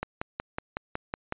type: click train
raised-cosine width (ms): 0.5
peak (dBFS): -15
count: 8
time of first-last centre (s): 0.03-1.324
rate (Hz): 5.41
effects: resampled to 8000 Hz